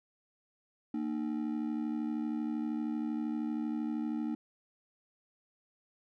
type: ring-modulated tone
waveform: triangle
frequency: 267.3 Hz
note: C4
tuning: 37 cents sharp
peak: -27 dBFS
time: 0.94-4.35 s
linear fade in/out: 2 ms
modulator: 36.4 Hz
effects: none